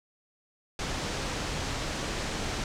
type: low-pass noise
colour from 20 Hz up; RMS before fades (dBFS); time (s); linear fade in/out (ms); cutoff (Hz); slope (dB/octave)
pink; -33; 0.79-2.64; 2; 7400; 24
effects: none